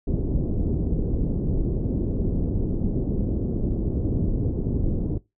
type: low-pass noise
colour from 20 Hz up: pink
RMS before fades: -24 dBFS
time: 0.07-5.18 s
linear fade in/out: 5 ms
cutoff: 390 Hz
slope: 24 dB/octave
effects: noise-tail reverb RT60 0.2 s tail -20 dB re dry